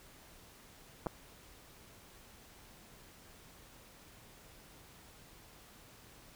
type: clicks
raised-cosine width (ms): 1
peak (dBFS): -25 / -20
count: 2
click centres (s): 1.062 / 1.068
effects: pink hiss -58 dBFS RMS until 6.35 s